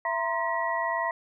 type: tone cluster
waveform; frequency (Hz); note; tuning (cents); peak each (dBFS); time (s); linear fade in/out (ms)
sine; 668 / 939 / 1040 / 1926; E5 / A#5 / C6 / B6; +23 / +12 / -11 / -44; -31; 0.05-1.11; 2
effects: none